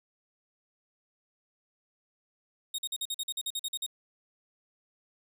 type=tone bursts; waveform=sawtooth; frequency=3729 Hz; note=A#7; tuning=in tune; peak=-28 dBFS; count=13; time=2.74-3.864 s; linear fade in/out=5 ms; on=44 ms; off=46 ms; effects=none